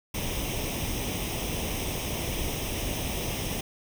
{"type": "noise with comb filter", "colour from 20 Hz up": "pink", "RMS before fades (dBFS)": -31, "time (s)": [0.14, 3.61], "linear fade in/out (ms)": 5, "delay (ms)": 0.34, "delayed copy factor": 0.7, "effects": []}